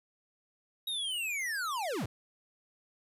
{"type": "linear sweep", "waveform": "square", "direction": "down", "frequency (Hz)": [3817, 69.3], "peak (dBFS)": -33, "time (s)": [0.87, 2.06], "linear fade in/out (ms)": 5, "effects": ["resampled to 32000 Hz", "11-bit"]}